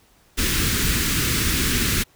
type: band-stop noise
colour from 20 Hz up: pink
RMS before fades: -21 dBFS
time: 0.37-2.04 s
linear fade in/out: 20 ms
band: 360 to 1400 Hz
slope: 24 dB/octave
effects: pink hiss -57 dBFS RMS until 2.15 s